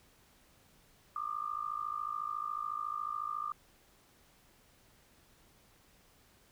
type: tone with amplitude modulation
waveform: sine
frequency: 1200 Hz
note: D6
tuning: 37 cents sharp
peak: -31 dBFS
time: 1.16-3.52 s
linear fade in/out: 2 ms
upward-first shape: sine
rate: 54 Hz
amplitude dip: 90%
effects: pink hiss -65 dBFS RMS until 6.51 s